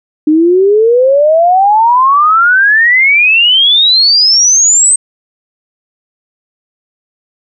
sine exponential sweep, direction up, 299.7 to 8372 Hz, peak -4 dBFS, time 0.27-4.96 s, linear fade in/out 5 ms, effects none

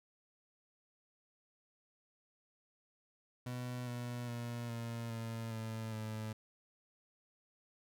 30% pulse tone with pitch steps, 124.1 / 121.48 / 118.91 / 116.39 / 113.93 / 111.52 / 109.16 Hz, B2 / B2 / A#2 / A#2 / A#2 / A2 / A2, +9 / -28 / +35 / -2 / -39 / +24 / -13 cents, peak -37 dBFS, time 3.46-6.33 s, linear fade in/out 5 ms, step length 410 ms, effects none

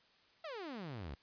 sawtooth exponential sweep, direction down, 682 to 61.74 Hz, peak -39 dBFS, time 0.44-1.15 s, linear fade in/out 5 ms, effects white hiss -68 dBFS RMS until 1.22 s + resampled to 11025 Hz

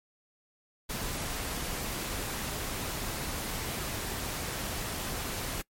pink noise, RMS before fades -35 dBFS, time 0.89-5.62 s, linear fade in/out 10 ms, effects noise-tail reverb RT60 0.1 s tail -23 dB re dry + MP3 64 kbps

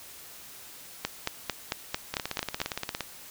two click trains, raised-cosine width 0.2 ms, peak -10 / -13 dBFS, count 8 / 16, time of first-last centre 1.05-2.616 / 2.14-3.007 s, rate 4.47 / 17.3 Hz, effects white hiss -47 dBFS RMS until 3.3 s

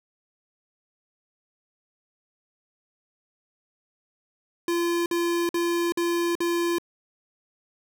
square tone bursts, 342.9 Hz, F4, 32 cents flat, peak -23 dBFS, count 5, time 4.68-6.784 s, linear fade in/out 2 ms, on 380 ms, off 51 ms, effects none

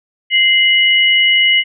sine tone pair together, 2082 / 2931 Hz, C7 / F#7, -9 / -17 cents, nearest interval tritone, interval 592 cents, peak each -11 / -11 dBFS, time 0.3-1.64 s, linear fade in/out 50 ms, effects none

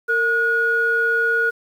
sine tone pair together, 457.9 / 1449 Hz, A#4 / F#6, -31 / -37 cents, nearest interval octave + minor sixth, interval 1994 cents, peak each -22 / -16 dBFS, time 0.08-1.51 s, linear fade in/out 20 ms, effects tanh soft clip ceiling -8 dBFS + 8-bit

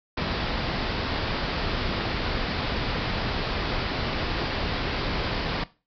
pink low-pass noise, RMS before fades -28 dBFS, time 0.17-5.64 s, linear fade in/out 5 ms, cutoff 5100 Hz, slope 96 dB/octave, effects noise-tail reverb RT60 0.3 s tail -18 dB re dry

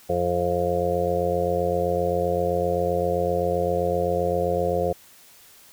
harmonic tone, 87.7 Hz, F2, 8 cents sharp, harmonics 1 / 2 / 4 / 5 / 6 / 7 / 8, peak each -31 / -31 / -32 / -27 / -24 / -36 / -28 dBFS, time 0.09-4.93 s, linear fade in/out 10 ms, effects white hiss -51 dBFS RMS until 5.72 s

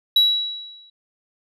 sine tone with exponential decay, 3900 Hz, B7, 23 cents flat, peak -8 dBFS, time 0.16-0.9 s, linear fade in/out 5 ms, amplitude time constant 160 ms, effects tanh soft clip ceiling -10 dBFS

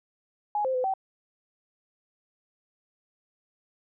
sine tone with pitch steps, 834 / 522 / 507 / 768 Hz, G#5 / C5 / B4 / G5, +7 / -4 / +45 / -36 cents, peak -24 dBFS, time 0.55-0.938 s, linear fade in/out 2 ms, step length 97 ms, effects none

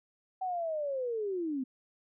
sine linear sweep, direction down, 762 to 249.3 Hz, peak -31 dBFS, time 0.41-1.64 s, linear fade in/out 10 ms, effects none

